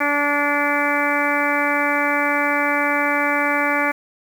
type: harmonic tone with a mistuned harmonic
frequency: 289.1 Hz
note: D4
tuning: 27 cents flat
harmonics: 1 / 2 / 3 / 4 / 5 / 6 / 7 / 8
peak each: -25 / -25 / -25 / -25 / -25 / -25 / -25 / -25 dBFS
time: 0-3.92 s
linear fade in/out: 10 ms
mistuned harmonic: 7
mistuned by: +20 cents
effects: 7-bit